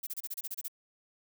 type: noise bursts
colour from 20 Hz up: violet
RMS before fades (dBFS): -37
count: 10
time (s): 0.03-0.682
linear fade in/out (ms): 10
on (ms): 40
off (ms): 28
effects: none

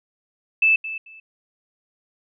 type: tone with echo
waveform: sine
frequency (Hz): 2631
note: E7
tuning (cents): -4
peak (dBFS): -13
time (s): 0.62-0.76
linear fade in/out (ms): 5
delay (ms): 220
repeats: 2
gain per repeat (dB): -14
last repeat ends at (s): 1.2
effects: none

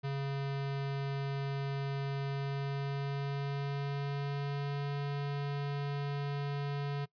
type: tone with pitch glide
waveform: square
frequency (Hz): 138.59 to 142.24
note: C#3 to C#3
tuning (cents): 0 to +45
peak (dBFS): -34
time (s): 0.03-7.06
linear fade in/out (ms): 20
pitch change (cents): +45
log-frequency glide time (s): 2.23-4.94
effects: noise-tail reverb RT60 0.1 s tail -22 dB re dry + resampled to 11025 Hz

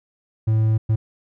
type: tone bursts at uneven times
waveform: triangle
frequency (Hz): 110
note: A2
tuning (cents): 0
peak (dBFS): -13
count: 2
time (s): 0.47-0.78 / 0.89-0.96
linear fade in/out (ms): 10
effects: none

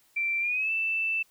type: tone with pitch glide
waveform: sine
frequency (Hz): 2349 to 2652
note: D7 to E7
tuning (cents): 0 to +10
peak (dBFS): -25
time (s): 0.16-1.23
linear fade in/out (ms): 10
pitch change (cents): +210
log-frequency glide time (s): 0.4-0.71
effects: white hiss -64 dBFS RMS until 1.3 s

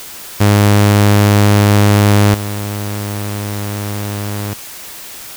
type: tone with level steps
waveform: sawtooth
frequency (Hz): 102.8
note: G#2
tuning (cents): -17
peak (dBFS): -3 / -15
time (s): 0.4-4.54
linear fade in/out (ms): 10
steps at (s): 2.34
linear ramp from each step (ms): 2
effects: white hiss -31 dBFS RMS until 5.36 s

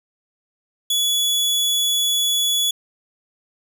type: tone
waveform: sawtooth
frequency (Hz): 3400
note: G#7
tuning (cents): +40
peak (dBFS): -14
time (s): 0.9-2.71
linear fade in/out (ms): 5
effects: none

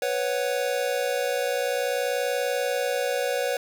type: chord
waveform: square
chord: B suspended second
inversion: none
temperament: equal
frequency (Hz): 493.9 / 554.4 / 740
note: B4 / C#5 / F#5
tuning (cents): 0 / 0 / 0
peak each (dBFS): -28 / -28 / -33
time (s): 0.02-3.57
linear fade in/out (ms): 2
effects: none

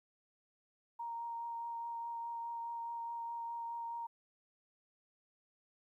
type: tone with vibrato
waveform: sine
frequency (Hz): 932.3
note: A#5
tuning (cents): 0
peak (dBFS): -39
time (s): 0.99-4.07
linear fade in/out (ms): 10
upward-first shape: triangle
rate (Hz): 4.8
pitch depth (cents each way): 12
effects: 13-bit

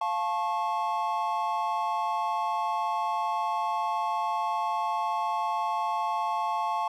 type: chord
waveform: triangle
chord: F augmented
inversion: none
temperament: just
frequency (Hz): 698.5 / 873.1 / 1091.3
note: F5 / A5 / C#6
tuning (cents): 0 / -14 / -27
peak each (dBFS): -31 / -27 / -29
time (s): 0.01-6.88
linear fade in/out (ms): 5
effects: none

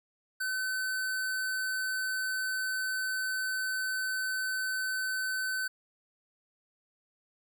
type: tone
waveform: square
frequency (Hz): 1522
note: F#6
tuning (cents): +48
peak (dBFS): -31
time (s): 0.4-5.68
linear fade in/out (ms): 10
effects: none

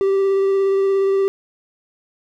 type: tone with vibrato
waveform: triangle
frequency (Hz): 390.3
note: G4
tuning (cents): -8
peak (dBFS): -12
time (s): 0.01-1.28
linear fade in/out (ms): 0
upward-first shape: sine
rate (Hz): 17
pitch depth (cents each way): 12
effects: none

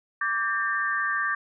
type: tone cluster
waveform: sine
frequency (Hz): 1165 / 1590 / 1808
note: D6 / G6 / A6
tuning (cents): -14 / +24 / +47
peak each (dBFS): -28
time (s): 0.21-1.35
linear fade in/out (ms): 5
effects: none

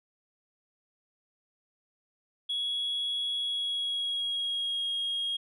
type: tone with pitch glide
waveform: sine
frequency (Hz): 3346 to 3268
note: G#7 to G#7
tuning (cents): +12 to -29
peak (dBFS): -27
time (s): 2.49-5.37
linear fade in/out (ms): 10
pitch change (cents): -41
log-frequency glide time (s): 3.37-4.89
effects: tanh soft clip ceiling -26 dBFS

